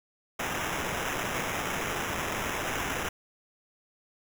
violet noise with sample-and-hold, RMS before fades -32 dBFS, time 0.39-3.09 s, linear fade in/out 5 ms, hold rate 4410 Hz, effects none

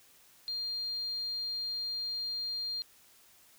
sine tone, 4200 Hz, C8, 6 cents sharp, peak -33 dBFS, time 0.48-2.82 s, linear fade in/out 0 ms, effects white hiss -61 dBFS RMS until 3.58 s

